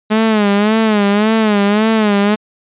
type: tone with vibrato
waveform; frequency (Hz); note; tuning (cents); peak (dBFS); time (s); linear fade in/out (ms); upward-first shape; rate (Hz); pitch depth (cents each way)
sawtooth; 211.6; G#3; +33; -6; 0.1-2.36; 20; sine; 1.8; 94
effects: resampled to 8000 Hz